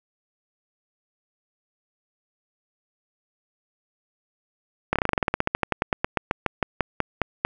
slowing click train, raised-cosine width 0.5 ms, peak -5 dBFS, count 27, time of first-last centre 4.93-7.45 s, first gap 27 ms, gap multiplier 1.09, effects none

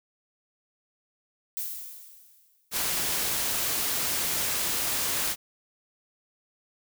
violet noise with exponential decay, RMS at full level -31 dBFS, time 1.57-2.72 s, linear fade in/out 0 ms, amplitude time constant 250 ms
white noise, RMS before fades -28 dBFS, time 2.71-5.36 s, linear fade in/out 50 ms
effects none

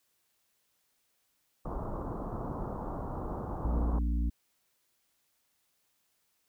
pink low-pass noise, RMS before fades -37 dBFS, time 1.65-3.99 s, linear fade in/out 5 ms, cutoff 1200 Hz, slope 48 dB/octave
harmonic tone, 58.27 Hz, A#1, in tune, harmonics 1 / 3 / 4 / 5, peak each -27 / -42 / -40 / -41 dBFS, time 3.64-4.3 s, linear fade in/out 10 ms
effects white hiss -75 dBFS RMS until 6.48 s

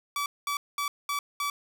sawtooth tone bursts, 1149 Hz, D6, 38 cents flat, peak -24 dBFS, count 5, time 0.16-1.5 s, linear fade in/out 2 ms, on 100 ms, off 210 ms, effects none

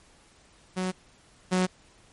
sawtooth tone pair in turn, 185 / 184.02 Hz, F#3 / F#3, 0 / -9 cents, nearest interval unison, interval 9 cents, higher first, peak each -23 / -18 dBFS, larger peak second, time 0.76-0.92 / 1.51-1.67 s, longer neither, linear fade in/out 20 ms, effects pink hiss -58 dBFS RMS until 2.12 s + MP3 48 kbps

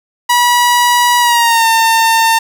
sawtooth tone with pitch glide, 970 to 905 Hz, B5 to A5, -31 to +48 cents, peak -4 dBFS, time 0.29-2.39 s, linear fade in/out 10 ms, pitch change -121 cents, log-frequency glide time 1.19-1.67 s, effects none

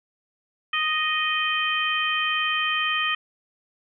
harmonic tone, 622 Hz, D#5, 1 cent flat, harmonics 2 / 3 / 4 / 5, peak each -27 / -27 / -27 / -27 dBFS, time 0.73-3.15 s, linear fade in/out 5 ms, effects none

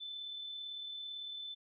sine tone with amplitude modulation, 3520 Hz, A7, in tune, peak -40 dBFS, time 0-1.55 s, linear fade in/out 20 ms, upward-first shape sine, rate 37.9 Hz, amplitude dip 30%, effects none

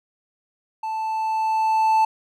triangle tone with level ramp, 880 Hz, A5, in tune, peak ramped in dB -23 to -12 dBFS, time 0.83-2.05 s, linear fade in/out 5 ms, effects none

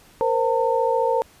sine tone cluster, 466.7 / 521 / 900 Hz, A#4 / C5 / A5, +2 / -7 / +39 cents, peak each -22 dBFS, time 0.21-1.22 s, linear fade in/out 0 ms, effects pink hiss -52 dBFS RMS until 1.4 s + resampled to 32000 Hz

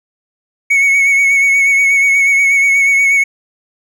triangle tone with vibrato, 2217 Hz, C#7, in tune, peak -6 dBFS, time 0.7-3.24 s, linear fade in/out 10 ms, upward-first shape triangle, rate 8.3 Hz, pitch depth 35 cents each way, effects none

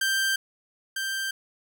sawtooth tone pair in turn, 1572 / 1572 Hz, G6 / G6, +4 / +4 cents, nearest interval unison, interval 0 cents, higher neither, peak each -19 / -24 dBFS, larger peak first, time 0.01-0.36 / 0.96-1.31 s, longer neither, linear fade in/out 5 ms, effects none

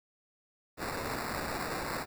white noise with sample-and-hold, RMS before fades -36 dBFS, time 0.77-2.06 s, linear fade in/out 50 ms, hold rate 3150 Hz, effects none

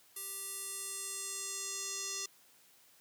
square tone with band-pass filter sweep, 392 Hz, G4, in tune, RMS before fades -41 dBFS, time 0.16-2.26 s, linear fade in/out 5 ms, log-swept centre 11000 to 6100 Hz, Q 2.7, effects white hiss -64 dBFS RMS until 3 s + high-pass 100 Hz 12 dB/octave

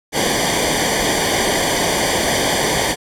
pink noise with comb filter, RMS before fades -17 dBFS, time 0.12-2.96 s, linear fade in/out 50 ms, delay 0.75 ms, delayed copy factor -0.85, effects low-pass 10000 Hz 12 dB/octave

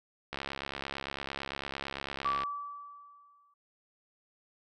click train, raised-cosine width 0.3 ms, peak -20 dBFS, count 146, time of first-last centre 0.33-2.434 s, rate 68.9 Hz
sine tone with exponential decay, 1154 Hz, D6, 31 cents flat, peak -26 dBFS, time 2.25-3.54 s, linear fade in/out 5 ms, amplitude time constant 280 ms
effects none

